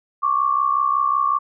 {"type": "tone pair together", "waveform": "sine", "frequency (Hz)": [1100, 1165.4], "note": ["C#6", "D6"], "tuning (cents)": [-14, -14], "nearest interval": "minor second", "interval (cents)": 100, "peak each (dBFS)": -19, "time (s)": [0.22, 1.39], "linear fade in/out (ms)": 20, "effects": []}